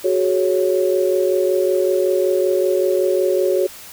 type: chord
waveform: sine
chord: F# suspended second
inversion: none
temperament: equal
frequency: 370 / 415.3 / 554.4 Hz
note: F#4 / G#4 / C#5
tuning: 0 / 0 / 0 cents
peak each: -17 / -21 / -19 dBFS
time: 0.04-3.67 s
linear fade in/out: 10 ms
effects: white hiss -38 dBFS RMS until 3.92 s